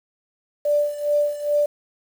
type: tone with tremolo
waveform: sine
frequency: 587.3 Hz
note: D5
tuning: in tune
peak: -15 dBFS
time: 0.65-1.66 s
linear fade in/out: 5 ms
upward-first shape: sine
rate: 2.4 Hz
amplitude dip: 80%
effects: 7-bit